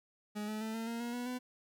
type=tone with pitch steps; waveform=40% pulse; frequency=209.5 / 214.9 / 220.4 / 226.1 / 231.9 / 237.9 / 244 / 250.3 Hz; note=G#3 / A3 / A3 / A3 / A#3 / A#3 / B3 / B3; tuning=+15 / -41 / +3 / +47 / -9 / +35 / -21 / +23 cents; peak=-36 dBFS; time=0.35-1.39 s; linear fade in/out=20 ms; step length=130 ms; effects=none